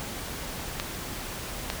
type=clicks; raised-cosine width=0.2 ms; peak=-11 dBFS; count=2; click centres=0.799 / 1.701 s; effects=pink hiss -36 dBFS RMS until 1.8 s